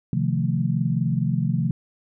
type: chord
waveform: sine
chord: F dominant seventh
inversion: second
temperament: equal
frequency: 130.81 / 155.56 / 174.61 / 220 Hz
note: C3 / Eb3 / F3 / A3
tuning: 0 / 0 / 0 / 0 cents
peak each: -24 / -25 / -25 / -28 dBFS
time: 0.13-1.71 s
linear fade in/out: 2 ms
effects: none